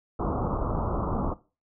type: low-pass noise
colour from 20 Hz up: pink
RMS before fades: -28 dBFS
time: 0.19-1.34 s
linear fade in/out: 10 ms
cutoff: 1300 Hz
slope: 96 dB/octave
effects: noise-tail reverb RT60 0.3 s tail -17 dB re dry